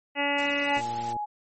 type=harmonic tone; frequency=285.1 Hz; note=C#4; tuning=49 cents sharp; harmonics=1 / 2 / 3 / 4 / 5 / 6 / 7 / 8 / 9 / 10; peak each=-32 / -31 / -30 / -41 / -38 / -40 / -29 / -39 / -32 / -34 dBFS; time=0.15-0.82 s; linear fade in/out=50 ms
type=noise; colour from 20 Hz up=white; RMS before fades=-41 dBFS; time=0.38-1.13 s; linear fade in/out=5 ms
type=tone with pitch glide; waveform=sine; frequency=856 to 835.5 Hz; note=A5 to G#5; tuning=-48 to +10 cents; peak=-28 dBFS; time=0.45-1.26 s; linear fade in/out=20 ms; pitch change=-42 cents; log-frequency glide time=0.6-0.96 s
type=click train; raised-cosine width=2 ms; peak=-29 dBFS; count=47; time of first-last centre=0.77-1.167 s; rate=116 Hz
effects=MP3 32 kbps